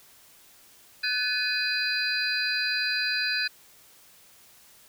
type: tone cluster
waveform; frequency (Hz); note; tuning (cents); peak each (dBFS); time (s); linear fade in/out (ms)
sine; 1506 / 1725 / 2496 / 4084 / 4784; F#6 / A6 / D#7 / C8 / D8; +30 / -35 / +5 / -43 / +31; -31; 1.03-3.48; 10
effects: white hiss -55 dBFS RMS until 4.88 s